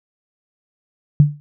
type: tone with exponential decay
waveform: sine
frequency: 146.83 Hz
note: D3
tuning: in tune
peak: -3 dBFS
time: 1.2-1.4 s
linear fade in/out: 0 ms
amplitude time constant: 42 ms
effects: none